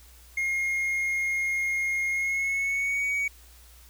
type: tone with pitch glide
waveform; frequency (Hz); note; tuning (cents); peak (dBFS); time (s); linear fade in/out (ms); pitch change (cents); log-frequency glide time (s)
triangle; 2141 to 2253; C7 to C#7; +39 to +28; -23; 0.37-3.28; 5; +89; 2.09-3.09
effects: added 60 Hz sine -51 dBFS peak until 3.89 s + white hiss -55 dBFS RMS until 3.89 s